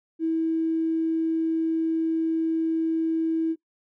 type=tone with tanh clipping; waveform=triangle; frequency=324.4 Hz; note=E4; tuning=28 cents flat; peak=-21 dBFS; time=0.19-3.56 s; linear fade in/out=50 ms; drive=3 dB; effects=noise-tail reverb RT60 0.1 s tail -19 dB re dry